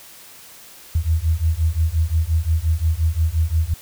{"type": "beating tone pair", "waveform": "sine", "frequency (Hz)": [78, 83.7], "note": ["D#2", "E2"], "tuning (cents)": [5, 27], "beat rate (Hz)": 5.7, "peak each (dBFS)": -19, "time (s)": [0.95, 3.74], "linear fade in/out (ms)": 5, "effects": ["white hiss -43 dBFS RMS until 3.81 s"]}